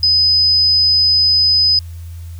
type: tone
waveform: sine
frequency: 5020 Hz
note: D#8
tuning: 15 cents sharp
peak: -9 dBFS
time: 0.03-1.79 s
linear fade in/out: 2 ms
effects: added 84 Hz sine -27 dBFS peak until 2.39 s + white hiss -48 dBFS RMS until 2.39 s